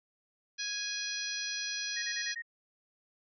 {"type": "harmonic tone", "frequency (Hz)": 830, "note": "G#5", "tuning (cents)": -1, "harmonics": [2, 3, 4, 5, 6, 7], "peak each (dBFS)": [-41, -42, -43, -40, -42, -40], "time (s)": [0.58, 2.35], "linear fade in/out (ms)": 20}
{"type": "tone bursts", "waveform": "sine", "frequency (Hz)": 1864.7, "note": "A#6", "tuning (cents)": 0, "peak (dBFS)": -36, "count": 5, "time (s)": [1.96, 2.422], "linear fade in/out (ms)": 10, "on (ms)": 66, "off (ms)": 33}
{"effects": []}